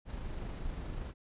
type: noise with amplitude modulation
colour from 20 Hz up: brown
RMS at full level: -38 dBFS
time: 0.05-1.14 s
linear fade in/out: 50 ms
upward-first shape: sine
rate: 25 Hz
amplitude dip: 30%
effects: resampled to 8000 Hz